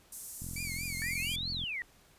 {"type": "band-pass noise", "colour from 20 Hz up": "pink", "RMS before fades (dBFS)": -45, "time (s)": [0.12, 1.36], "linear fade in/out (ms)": 5, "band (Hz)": [7500, 13000], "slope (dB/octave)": 24}
{"type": "click train", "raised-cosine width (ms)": 5, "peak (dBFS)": -31, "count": 54, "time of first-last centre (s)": [0.42, 1.638], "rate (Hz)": 43.5}
{"type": "tone with vibrato", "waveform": "sawtooth", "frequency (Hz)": 2264, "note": "C#7", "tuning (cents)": 36, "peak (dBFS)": -34, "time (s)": [0.56, 1.36], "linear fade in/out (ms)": 5, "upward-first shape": "triangle", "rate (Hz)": 4.3, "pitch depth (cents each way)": 140}
{"type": "exponential two-way sweep", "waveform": "sine", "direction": "up then down", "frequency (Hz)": [1760, 4556, 1854], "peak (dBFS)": -34, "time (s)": [1.02, 1.82], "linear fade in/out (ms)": 0, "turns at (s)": 1.51}
{"effects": ["pink hiss -62 dBFS RMS until 2.18 s", "resampled to 32000 Hz"]}